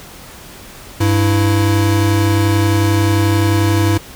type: tone pair together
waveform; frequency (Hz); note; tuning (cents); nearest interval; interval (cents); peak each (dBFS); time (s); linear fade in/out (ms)
square; 99.42 / 329.6; G2 / E4; +25 / 0; octave + major sixth; 2075; -13 / -17; 1-3.98; 10
effects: pink hiss -36 dBFS RMS until 4.15 s